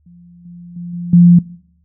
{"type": "tone with level steps", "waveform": "sine", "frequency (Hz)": 174, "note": "F3", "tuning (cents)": -6, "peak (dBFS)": [-39, -32, -24, -21, -3], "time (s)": [0.06, 1.39], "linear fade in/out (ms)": 5, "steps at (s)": [0.45, 0.76, 0.93, 1.13], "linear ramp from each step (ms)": 5, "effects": ["noise-tail reverb RT60 0.7 s tail -22 dB re dry", "added 75 Hz sine -54 dBFS peak until 1.84 s"]}